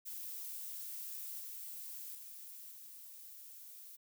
violet noise with level steps, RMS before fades -45 / -47 / -51 / -53 dBFS, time 0.05-3.97 s, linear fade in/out 20 ms, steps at 1.4 / 2.15 / 2.71 s, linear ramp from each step 2 ms, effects none

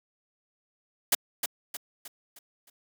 white noise with echo, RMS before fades -22 dBFS, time 1.12-1.15 s, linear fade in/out 5 ms, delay 310 ms, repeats 5, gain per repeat -7 dB, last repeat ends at 2.7 s, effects high-pass 200 Hz 12 dB/octave

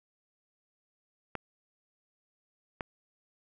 clicks, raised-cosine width 0.5 ms, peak -19 dBFS, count 2, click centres 1.353 / 2.808 s, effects none

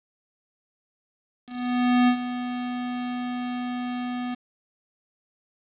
square tone with ADSR envelope, 246.9 Hz, B3, in tune, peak -16 dBFS, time 1.46-4.35 s, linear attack 620 ms, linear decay 81 ms, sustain -12 dB, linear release 12 ms, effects resampled to 8000 Hz + 8-bit

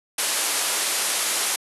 white low-pass noise, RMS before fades -24 dBFS, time 0.18-1.56 s, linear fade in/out 5 ms, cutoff 12000 Hz, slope 96 dB/octave, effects high-pass 400 Hz 12 dB/octave

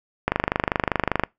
click train, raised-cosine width 0.5 ms, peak -4 dBFS, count 25, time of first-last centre 0.28-1.236 s, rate 25.1 Hz, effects noise-tail reverb RT60 0.2 s tail -25 dB re dry

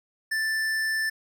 sine tone with tanh clipping, 1765 Hz, A6, 5 cents sharp, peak -26 dBFS, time 0.31-1.1 s, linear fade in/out 10 ms, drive 16 dB, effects none

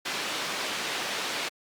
white band-pass noise, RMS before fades -32 dBFS, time 0.05-1.49 s, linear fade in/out 10 ms, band 230 to 3900 Hz, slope 12 dB/octave, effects Opus 48 kbps

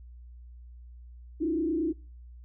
sine tone with frequency modulation, 322.8 Hz, E4, 36 cents flat, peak -25 dBFS, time 1.4-1.93 s, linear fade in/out 20 ms, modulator 28.7 Hz, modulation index 1, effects noise-tail reverb RT60 0.4 s tail -24 dB re dry + added 60 Hz sine -45 dBFS peak until 2.44 s

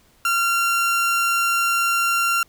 30% pulse tone, 1378 Hz, F6, 24 cents flat, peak -15 dBFS, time 0.25-2.43 s, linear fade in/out 2 ms, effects pink hiss -57 dBFS RMS until 2.48 s

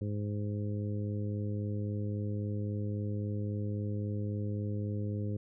harmonic tone, 103.7 Hz, G#2, 2 cents flat, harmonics 1 / 2 / 3 / 4 / 5, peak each -33 / -39 / -43 / -45 / -47 dBFS, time 0.01-5.37 s, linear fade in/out 5 ms, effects none

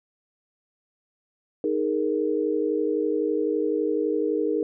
sine chord, D# suspended fourth, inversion none, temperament just, 311.1 / 414.8 / 466.7 Hz, D#4 / G#4 / A#4, 0 / -2 / +2 cents, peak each -26 dBFS, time 1.64-4.63 s, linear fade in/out 2 ms, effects none

